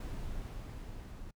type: noise with level ramp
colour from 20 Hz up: brown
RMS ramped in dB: -39 to -46 dBFS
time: 0-1.31 s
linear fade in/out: 5 ms
effects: noise-tail reverb RT60 0.1 s tail -26 dB re dry